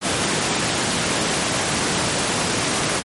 pink high-pass noise, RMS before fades -21 dBFS, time 0.01-3.03 s, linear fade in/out 50 ms, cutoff 140 Hz, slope 12 dB/octave, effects MP3 48 kbps

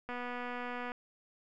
click train, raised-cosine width 0.5 ms, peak -26 dBFS, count 204, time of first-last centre 0.09-0.919 s, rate 245 Hz, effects none

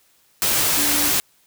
sine tone in noise, 292.5 Hz, D4, 7 cents flat, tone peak -27 dBFS, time 0.77-1.1 s, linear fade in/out 0 ms, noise white, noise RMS -19 dBFS, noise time 0.42-1.2 s, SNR -11 dB, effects white hiss -59 dBFS RMS until 1.46 s

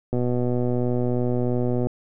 click train, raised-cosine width 2 ms, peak -12 dBFS, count 215, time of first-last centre 0.13-1.87 s, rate 123 Hz, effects none

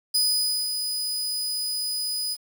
sawtooth tone with ADSR envelope, 4978 Hz, D#8, in tune, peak -16 dBFS, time 0.14-2.37 s, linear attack 11 ms, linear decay 530 ms, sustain -7 dB, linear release 45 ms, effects 8-bit

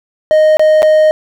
triangle tone with dropouts, 620 Hz, D#5, 6 cents flat, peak -3 dBFS, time 0.31-1.11 s, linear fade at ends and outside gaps 0 ms, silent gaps 0.57-0.595 / 0.821-0.829 s, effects none

